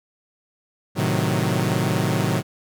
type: chord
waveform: sawtooth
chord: A diminished seventh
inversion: none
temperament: equal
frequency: 110 / 130.81 / 155.56 / 185 Hz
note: A2 / C3 / Eb3 / Gb3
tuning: 0 / 0 / 0 / 0 cents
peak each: -21 dBFS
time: 0.95-2.43 s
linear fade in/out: 50 ms
effects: none